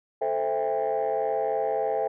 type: chord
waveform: sine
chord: A minor seventh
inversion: none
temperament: equal with one note detuned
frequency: 440 / 523.3 / 659.3 / 800 Hz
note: A4 / C5 / E5 / G5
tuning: 0 / 0 / 0 / +35 cents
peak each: -28 dBFS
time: 0.21-2.08 s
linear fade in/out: 10 ms
effects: tanh soft clip ceiling -18 dBFS